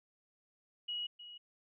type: tone with echo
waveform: sine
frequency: 2907 Hz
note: F#7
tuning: 31 cents flat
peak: -36 dBFS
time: 0.88-1.07 s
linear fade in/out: 10 ms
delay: 310 ms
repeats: 1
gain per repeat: -12 dB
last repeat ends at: 1.38 s
effects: none